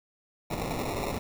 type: noise with sample-and-hold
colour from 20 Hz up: white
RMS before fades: -32 dBFS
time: 0.5-1.19 s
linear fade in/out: 10 ms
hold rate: 1575 Hz
effects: none